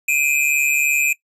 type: tone pair together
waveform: square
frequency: 2399 / 2542 Hz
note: D7 / D#7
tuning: +36 / +36 cents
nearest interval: minor second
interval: 100 cents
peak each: -19 dBFS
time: 0.08-1.13 s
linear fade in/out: 5 ms
effects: noise-tail reverb RT60 0.1 s tail -18 dB re dry + resampled to 32000 Hz